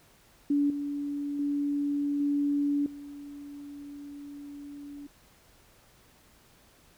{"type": "tone with level steps", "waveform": "sine", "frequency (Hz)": 287, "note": "D4", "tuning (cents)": -40, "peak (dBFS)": [-22, -30, -26, -24, -40], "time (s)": [0.5, 5.07], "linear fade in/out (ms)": 5, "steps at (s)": [0.7, 1.39, 2.2, 2.86], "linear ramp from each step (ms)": 2, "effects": ["pink hiss -60 dBFS RMS until 6.97 s"]}